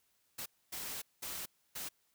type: noise bursts at uneven times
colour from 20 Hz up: white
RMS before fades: -42 dBFS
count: 4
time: 0.38-0.46 / 0.72-1.02 / 1.22-1.46 / 1.75-1.89 s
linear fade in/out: 10 ms
effects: white hiss -75 dBFS RMS until 2.14 s